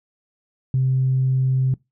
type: tone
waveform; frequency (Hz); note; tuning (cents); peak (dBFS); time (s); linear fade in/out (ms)
sine; 130.81; C3; 0; -15; 0.74-1.74; 2
effects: noise-tail reverb RT60 0.2 s tail -23 dB re dry + tanh soft clip ceiling -11 dBFS